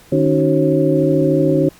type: tone cluster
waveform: sine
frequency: 152 / 279.4 / 312.8 / 376.1 / 542 Hz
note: D#3 / C#4 / D#4 / F#4 / C#5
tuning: -40 / +14 / +9 / +28 / -39 cents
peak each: -18 dBFS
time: 0.12-1.69 s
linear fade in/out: 5 ms
effects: pink hiss -46 dBFS RMS until 1.79 s + Opus 48 kbps